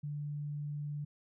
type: tone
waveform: sine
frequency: 146.83 Hz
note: D3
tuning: in tune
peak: -36 dBFS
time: 0.03-1.05 s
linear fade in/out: 10 ms
effects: none